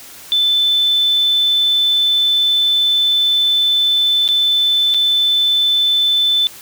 sine tone with dropouts, 3520 Hz, A7, in tune, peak -11 dBFS, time 0.32-6.47 s, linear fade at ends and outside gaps 0 ms, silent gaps 4.278-4.288 / 4.94-4.945 s, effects white hiss -37 dBFS RMS until 6.61 s

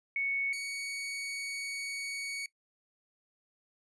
sine / sawtooth tone pair in turn, 2217 / 2236 Hz, C#7 / C#7, 0 / +14 cents, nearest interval unison, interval 14 cents, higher second, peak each -29 / -32 dBFS, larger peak first, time 0.16-0.53 / 0.53-2.46 s, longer second, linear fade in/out 2 ms, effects noise-tail reverb RT60 0.1 s tail -19 dB re dry + resampled to 24000 Hz

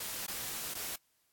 white noise with dropouts, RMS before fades -39 dBFS, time 0-0.96 s, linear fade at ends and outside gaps 5 ms, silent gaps 0.266-0.28 / 0.74-0.75 s, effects white hiss -74 dBFS RMS until 1.32 s + AAC 64 kbps

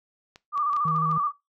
clicks, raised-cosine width 0.2 ms, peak -28 / -27 / -28 / -25 / -34 / -32 / -30 dBFS, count 7, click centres 0.359 / 0.577 / 0.732 / 0.765 / 0.883 / 0.963 / 1.114 s
sine tone with vibrato, 1171 Hz, D6, 5 cents flat, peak -22 dBFS, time 0.52-1.32 s, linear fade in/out 50 ms, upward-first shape square, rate 14 Hz, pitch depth 50 cents each way
triangle tone, 159.2 Hz, D#3, 40 cents sharp, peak -26 dBFS, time 0.85-1.18 s, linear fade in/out 5 ms
effects noise-tail reverb RT60 0.2 s tail -18 dB re dry

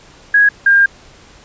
sine tone pair in turn, 1658 / 1605.2 Hz, G#6 / G6, -3 / +41 cents, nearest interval minor second, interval 56 cents, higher first, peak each -6 dBFS, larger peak neither, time 0.34-0.49 / 0.66-0.86 s, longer second, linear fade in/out 5 ms, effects pink hiss -43 dBFS RMS until 1.44 s + resampled to 16000 Hz

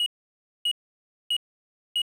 triangle tone bursts, 2900 Hz, F#7, 35 cents flat, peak -20 dBFS, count 4, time 0-2.018 s, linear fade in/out 2 ms, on 62 ms, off 590 ms, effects 9-bit

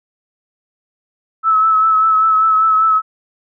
sine tone with vibrato, 1300 Hz, E6, 24 cents flat, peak -9 dBFS, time 1.43-3.02 s, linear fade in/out 50 ms, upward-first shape sine, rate 5.1 Hz, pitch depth 26 cents each way, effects none

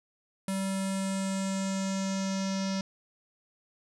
square tone with low-pass filter sweep, 193 Hz, G3, 27 cents flat, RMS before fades -31 dBFS, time 0.48-2.81 s, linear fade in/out 2 ms, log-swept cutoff 10000 to 5500 Hz, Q 3.7, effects none

